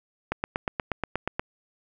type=click train; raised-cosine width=0.5 ms; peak=-11 dBFS; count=10; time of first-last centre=0.32-1.395 s; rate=8.37 Hz; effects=none